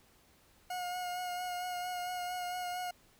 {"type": "tone with vibrato", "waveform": "40% pulse", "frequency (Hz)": 720, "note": "F#5", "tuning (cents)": -47, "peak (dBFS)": -35, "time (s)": [0.7, 2.91], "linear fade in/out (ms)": 5, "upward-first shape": "sine", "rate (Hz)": 4.4, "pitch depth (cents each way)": 20, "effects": ["pink hiss -65 dBFS RMS until 3.19 s"]}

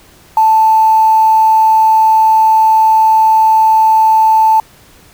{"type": "tone with quantisation", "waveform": "sine", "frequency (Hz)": 880, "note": "A5", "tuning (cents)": 0, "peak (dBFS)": -5, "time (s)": [0.37, 4.6], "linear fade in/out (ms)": 2, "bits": 5, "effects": ["pink hiss -43 dBFS RMS until 5.13 s"]}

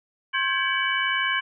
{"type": "tone cluster", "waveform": "sine", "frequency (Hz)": [1068, 1572, 1672, 2283, 2983], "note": ["C6", "G6", "G#6", "D7", "F#7"], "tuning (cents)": [35, 4, 11, -50, 13], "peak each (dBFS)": -28, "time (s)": [0.33, 1.41], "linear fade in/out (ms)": 20, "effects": []}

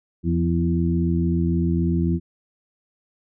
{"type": "harmonic tone with a mistuned harmonic", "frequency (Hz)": 83.7, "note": "E2", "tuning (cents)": 27, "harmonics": [1, 2, 3, 4], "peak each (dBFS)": [-23, -21, -27, -26], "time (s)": [0.23, 2.2], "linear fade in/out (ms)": 50, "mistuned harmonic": 2, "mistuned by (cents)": 34, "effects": []}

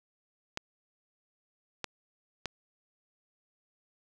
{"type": "clicks", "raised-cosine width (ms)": 0.2, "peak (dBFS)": -16, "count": 3, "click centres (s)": [0.574, 1.843, 2.457], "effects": []}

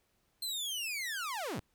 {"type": "linear sweep", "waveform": "sawtooth", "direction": "down", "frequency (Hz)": [4186, 61.74], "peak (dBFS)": -32, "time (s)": [0.42, 1.6], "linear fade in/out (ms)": 5, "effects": ["pink hiss -75 dBFS RMS until 1.74 s"]}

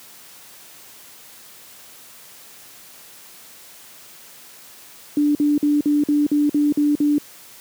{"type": "tone bursts", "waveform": "sine", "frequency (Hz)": 293.7, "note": "D4", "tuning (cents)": 0, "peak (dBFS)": -14, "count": 9, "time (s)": [5.17, 7.182], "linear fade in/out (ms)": 2, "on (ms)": 180, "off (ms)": 49, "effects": ["white hiss -44 dBFS RMS until 7.6 s", "high-pass 100 Hz 12 dB/octave"]}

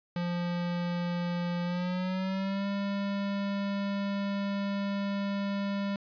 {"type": "tone with pitch glide", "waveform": "square", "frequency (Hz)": [174.61, 199.42], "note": ["F3", "G3"], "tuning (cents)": [0, 30], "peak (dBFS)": -30, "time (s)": [0.16, 5.96], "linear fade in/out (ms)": 2, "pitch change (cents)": 230, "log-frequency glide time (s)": [1.63, 2.67], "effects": ["resampled to 11025 Hz", "10-bit"]}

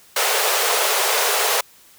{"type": "high-pass noise", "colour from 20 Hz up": "pink", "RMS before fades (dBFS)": -19, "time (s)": [0.16, 1.61], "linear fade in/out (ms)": 5, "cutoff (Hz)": 400, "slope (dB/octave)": 96, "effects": ["white hiss -50 dBFS RMS until 1.98 s"]}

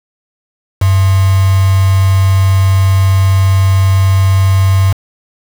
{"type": "tone with quantisation", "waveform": "sine", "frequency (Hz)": 95.9, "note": "G2", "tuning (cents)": -37, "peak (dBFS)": -6, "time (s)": [0.81, 4.93], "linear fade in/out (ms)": 10, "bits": 3, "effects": []}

